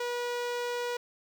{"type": "tone with notch filter", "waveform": "sawtooth", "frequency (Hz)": 484.3, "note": "B4", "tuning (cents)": -34, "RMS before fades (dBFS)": -33, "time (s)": [0, 0.97], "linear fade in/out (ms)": 5, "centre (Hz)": 11000, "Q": 0.75, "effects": []}